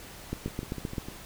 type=two click trains; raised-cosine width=3 ms; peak=-24 / -18 dBFS; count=5 / 6; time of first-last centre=0.48-1.085 / 0.33-0.982 s; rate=6.61 / 7.67 Hz; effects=pink hiss -46 dBFS RMS until 1.25 s